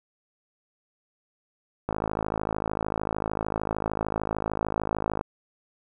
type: click train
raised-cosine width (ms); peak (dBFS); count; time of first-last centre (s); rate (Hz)
1; -13; 178; 1.89-5.211; 53.3
effects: 9-bit